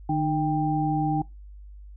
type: tone cluster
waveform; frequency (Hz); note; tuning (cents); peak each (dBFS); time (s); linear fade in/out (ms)
sine; 151.8 / 305.2 / 790; D#3 / D#4 / G5; -42 / -33 / +13; -26; 0.09-1.22; 5
effects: noise-tail reverb RT60 0.2 s tail -21 dB re dry + added 50 Hz sine -41 dBFS peak until 1.96 s